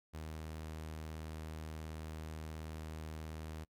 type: tone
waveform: sawtooth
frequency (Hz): 78.6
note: D#2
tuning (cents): +18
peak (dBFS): -39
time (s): 0.13-3.65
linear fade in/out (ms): 20
effects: noise-tail reverb RT60 0.1 s tail -26 dB re dry + MP3 96 kbps